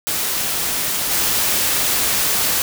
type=noise with level steps; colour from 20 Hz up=white; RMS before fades=-21 / -18 dBFS; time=0.07-2.62 s; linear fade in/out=0 ms; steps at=1.11 s; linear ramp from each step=2 ms; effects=none

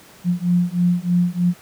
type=beating tone pair; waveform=sine; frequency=174.9 / 178.1 Hz; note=F3 / F3; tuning=+3 / +34 cents; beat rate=3.2 Hz; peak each=-18 dBFS; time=0.24-1.54 s; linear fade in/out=50 ms; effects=pink hiss -46 dBFS RMS until 1.61 s + high-pass 100 Hz 12 dB/octave

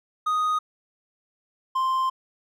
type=tone pair in turn; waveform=triangle; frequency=1244.5 / 1046.5 Hz; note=D#6 / C6; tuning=0 / 0 cents; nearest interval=minor third; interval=300 cents; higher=first; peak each=-19 dBFS; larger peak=neither; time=0.26-0.59 / 1.75-2.1 s; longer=second; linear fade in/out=10 ms; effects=none

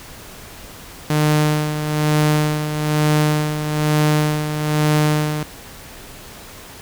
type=tone with tremolo; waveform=sawtooth; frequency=151.5 Hz; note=D#3; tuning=46 cents flat; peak=-9 dBFS; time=1.1-5.43 s; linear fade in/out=2 ms; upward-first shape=sine; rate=1.1 Hz; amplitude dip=60%; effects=pink hiss -38 dBFS RMS until 6.81 s

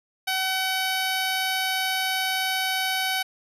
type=tone; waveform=10% pulse; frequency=757 Hz; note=F#5; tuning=39 cents sharp; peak=-15 dBFS; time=0.27-3.23 s; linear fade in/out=10 ms; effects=resampled to 32000 Hz

